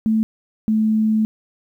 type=tone pair in turn; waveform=sine; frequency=220 / 217.7 Hz; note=A3 / A3; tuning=0 / -18 cents; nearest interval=unison; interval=18 cents; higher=first; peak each=-14 dBFS; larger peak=neither; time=0.06-0.23 / 0.68-1.25 s; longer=second; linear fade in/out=0 ms; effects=9-bit